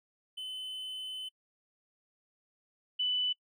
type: tone pair in turn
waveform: triangle / sine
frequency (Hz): 3036 / 2989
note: F#7 / F#7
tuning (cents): +44 / +17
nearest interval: unison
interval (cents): 27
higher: first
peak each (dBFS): -36 / -28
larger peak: second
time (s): 0.37-1.29 / 2.99-3.33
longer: first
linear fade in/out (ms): 10
effects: noise-tail reverb RT60 0.1 s tail -25 dB re dry